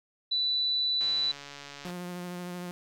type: tone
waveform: sine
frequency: 3972 Hz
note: B7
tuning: 9 cents sharp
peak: -25 dBFS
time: 0.31-1.32 s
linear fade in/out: 10 ms
type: click train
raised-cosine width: 0.2 ms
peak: -26 dBFS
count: 128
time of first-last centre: 1.01-1.904 s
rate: 142 Hz
type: tone with vibrato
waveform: sawtooth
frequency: 177.7 Hz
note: F3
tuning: 30 cents sharp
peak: -32 dBFS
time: 1.85-2.71 s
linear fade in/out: 0 ms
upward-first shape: triangle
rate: 13 Hz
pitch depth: 21 cents each way
effects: none